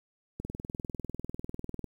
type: click train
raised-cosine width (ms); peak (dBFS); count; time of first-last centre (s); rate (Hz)
3; -23; 30; 0.4-1.843; 20.1
effects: 9-bit